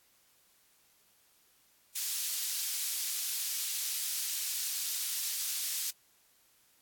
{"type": "high-pass noise", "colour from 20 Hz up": "pink", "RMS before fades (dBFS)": -35, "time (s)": [1.95, 5.91], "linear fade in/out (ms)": 10, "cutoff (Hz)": 4700, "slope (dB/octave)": 12, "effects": ["white hiss -67 dBFS RMS until 6.81 s", "AAC 64 kbps"]}